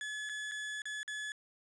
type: tone with dropouts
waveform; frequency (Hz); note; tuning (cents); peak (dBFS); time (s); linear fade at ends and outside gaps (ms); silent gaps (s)
35% pulse; 1710; A6; -50; -36; 0.01-1.32; 1; 0.291-0.295 / 0.513-0.518 / 0.819-0.855 / 1.031-1.078
effects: resampled to 22050 Hz